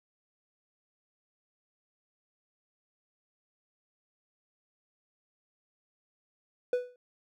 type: tone with exponential decay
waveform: triangle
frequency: 494.4 Hz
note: B4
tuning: 2 cents sharp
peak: -20 dBFS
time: 6.73-6.96 s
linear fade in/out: 2 ms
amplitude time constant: 50 ms
effects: none